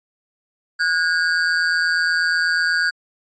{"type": "ring-modulated tone", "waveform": "square", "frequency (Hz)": 1540, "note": "G6", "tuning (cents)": -31, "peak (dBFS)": -14, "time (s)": [0.79, 2.91], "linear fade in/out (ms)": 20, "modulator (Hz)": 84.1, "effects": ["resampled to 16000 Hz"]}